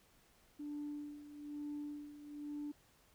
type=tone with tremolo; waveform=sine; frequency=293.7 Hz; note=D4; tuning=in tune; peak=-39 dBFS; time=0.59-2.72 s; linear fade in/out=10 ms; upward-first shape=sine; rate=1.1 Hz; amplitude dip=75%; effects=tanh soft clip ceiling -37 dBFS + pink hiss -69 dBFS RMS until 3.14 s